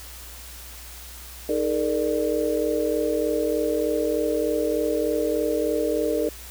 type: tone cluster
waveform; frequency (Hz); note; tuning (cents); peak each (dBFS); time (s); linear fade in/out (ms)
sine; 310.3 / 423.3 / 466.6 / 593; D#4 / G#4 / A#4 / D5; -5 / +33 / +2 / +17; -27 / -27 / -25 / -27; 1.49-6.29; 2
effects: added 60 Hz sine -42 dBFS peak until 6.5 s + white hiss -42 dBFS RMS until 6.5 s